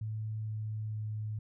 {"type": "tone with pitch steps", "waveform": "sine", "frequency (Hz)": [108.8, 108.11, 107.43], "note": ["A2", "A2", "A2"], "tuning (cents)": [-19, -30, -41], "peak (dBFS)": -34, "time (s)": [0.01, 1.39], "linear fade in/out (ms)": 5, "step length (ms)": 460, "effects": []}